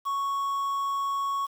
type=tone with quantisation; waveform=triangle; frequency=1108.7 Hz; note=C#6; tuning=in tune; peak=-24 dBFS; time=0.05-1.47 s; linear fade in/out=20 ms; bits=8; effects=none